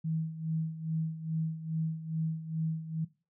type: tone with tremolo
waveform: sine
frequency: 160.3 Hz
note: E3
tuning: 48 cents flat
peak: -28 dBFS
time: 0.04-3.05 s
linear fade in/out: 10 ms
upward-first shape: sine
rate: 2.4 Hz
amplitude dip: 75%
effects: noise-tail reverb RT60 0.3 s tail -18 dB re dry